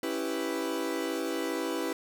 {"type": "chord", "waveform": "40% pulse", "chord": "C# half-diminished seventh", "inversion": "none", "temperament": "equal", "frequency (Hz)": [277.2, 329.6, 392, 493.9], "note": ["C#4", "E4", "G4", "B4"], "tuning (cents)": [0, 0, 0, 0], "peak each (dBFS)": [-36, -33, -36, -35], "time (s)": [0.03, 1.93], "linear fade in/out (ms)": 2, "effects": []}